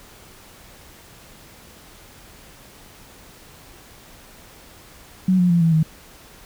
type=tone with pitch steps; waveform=sine; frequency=185.8 / 178.44 / 171.37 / 164.58 / 158.05 Hz; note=F#3 / F3 / F3 / E3 / D#3; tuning=+7 / +38 / -32 / -2 / +27 cents; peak=-13 dBFS; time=5.28-5.83 s; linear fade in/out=5 ms; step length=110 ms; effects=pink hiss -46 dBFS RMS until 6.45 s